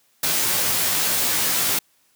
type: noise with comb filter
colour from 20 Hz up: white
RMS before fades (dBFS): -21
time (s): 0.23-1.79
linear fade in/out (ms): 5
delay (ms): 15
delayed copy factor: -0.9
effects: white hiss -62 dBFS RMS until 2.15 s + high-pass 80 Hz 12 dB/octave